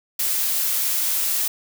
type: noise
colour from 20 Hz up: blue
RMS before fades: -22 dBFS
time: 0.19-1.48 s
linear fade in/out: 5 ms
effects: none